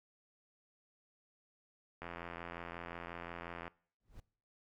click train, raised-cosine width 0.5 ms, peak -29 dBFS, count 143, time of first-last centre 2.02-3.679 s, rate 85.6 Hz
brown noise with exponential growth, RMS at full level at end -47 dBFS, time 4-4.2 s, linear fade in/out 2 ms, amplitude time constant 43 ms
effects noise-tail reverb RT60 0.5 s tail -22 dB re dry

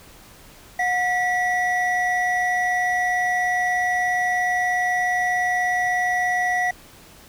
triangle tone pair together, 726 / 1947.2 Hz, F#5 / B6, -33 / -25 cents, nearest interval octave + perfect fourth, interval 1708 cents, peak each -20 dBFS, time 0.79-6.71 s, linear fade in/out 5 ms, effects pink hiss -47 dBFS RMS until 7.28 s

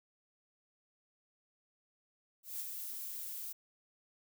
violet noise with ADSR envelope, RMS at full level -39 dBFS, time 2.43-3.53 s, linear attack 170 ms, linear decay 25 ms, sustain -4 dB, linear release 12 ms, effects none

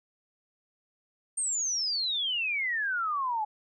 sine exponential sweep, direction down, 8800 to 830.6 Hz, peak -27 dBFS, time 1.37-3.45 s, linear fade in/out 10 ms, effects none

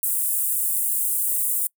pink high-pass noise, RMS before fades -23 dBFS, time 0.03-1.67 s, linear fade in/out 2 ms, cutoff 8600 Hz, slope 48 dB/octave, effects noise-tail reverb RT60 0.1 s tail -26 dB re dry

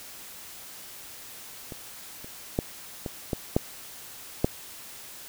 clicks, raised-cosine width 2 ms, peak -24 / -29 / -10 / -18 / -13 / -7 / -7 dBFS, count 7, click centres 1.722 / 2.245 / 2.589 / 3.062 / 3.332 / 3.565 / 4.445 s, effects white hiss -44 dBFS RMS until 5.28 s

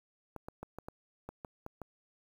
clicks, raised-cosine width 1 ms, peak -28 dBFS, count 9, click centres 0.363 / 0.485 / 0.63 / 0.786 / 0.885 / 1.29 / 1.448 / 1.664 / 1.817 s, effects 9-bit

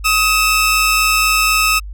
sawtooth tone pair together, 1264 / 2652 Hz, D#6 / E7, +27 / +10 cents, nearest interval octave + minor second, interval 1283 cents, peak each -11 dBFS, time 0.04-1.8 s, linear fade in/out 20 ms, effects added 50 Hz sine -26 dBFS peak until 1.93 s

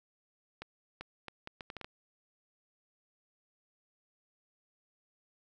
accelerating click train, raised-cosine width 0.3 ms, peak -26 dBFS, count 9, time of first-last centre 0.62-1.845 s, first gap 390 ms, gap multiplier 0.7, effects none

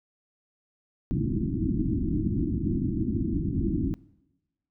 white low-pass noise, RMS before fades -27 dBFS, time 1.11-3.94 s, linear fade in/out 0 ms, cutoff 340 Hz, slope 96 dB/octave, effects noise-tail reverb RT60 1.0 s tail -22 dB re dry

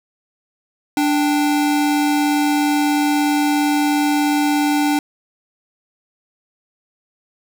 square tone pair together, 293.7 / 784.1 Hz, D4 / G5, 0 / 0 cents, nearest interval octave + perfect fourth, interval 1700 cents, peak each -16 / -23 dBFS, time 0.97-4.99 s, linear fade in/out 2 ms, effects none

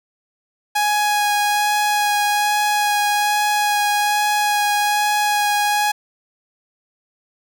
sawtooth tone with vibrato, 830.6 Hz, G#5, in tune, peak -12 dBFS, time 0.75-5.92 s, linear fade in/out 10 ms, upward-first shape sine, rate 1.2 Hz, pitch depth 10 cents each way, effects none

